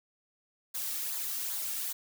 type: noise with flanger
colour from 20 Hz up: blue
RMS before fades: -35 dBFS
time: 0.74-1.93 s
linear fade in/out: 10 ms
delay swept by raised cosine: 0.35 to 2.05 ms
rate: 2.5 Hz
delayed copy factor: -0.5
effects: none